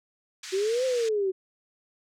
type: band-pass noise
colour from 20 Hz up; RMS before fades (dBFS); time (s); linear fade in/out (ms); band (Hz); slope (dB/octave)
white; -40; 0.43-1.09; 5; 1400 to 6900; 24
type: exponential two-way sweep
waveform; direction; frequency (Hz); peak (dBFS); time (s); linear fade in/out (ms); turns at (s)
sine; up then down; 370 to 527 to 370; -23; 0.52-1.32; 20; 0.85
effects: none